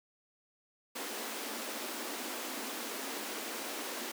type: high-pass noise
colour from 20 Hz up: pink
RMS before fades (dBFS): -40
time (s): 0.95-4.12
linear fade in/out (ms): 10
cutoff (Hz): 220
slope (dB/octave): 96
effects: none